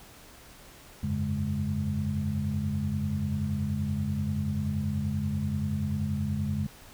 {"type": "tone cluster", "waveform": "sine", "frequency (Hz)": [89, 99.4, 141.7, 208.3], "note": ["F2", "G2", "C#3", "G#3"], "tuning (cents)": [33, 25, 38, 5], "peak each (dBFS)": [-32, -36, -32, -31], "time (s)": [1.03, 6.67], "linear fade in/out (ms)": 5, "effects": ["pink hiss -51 dBFS RMS until 6.93 s"]}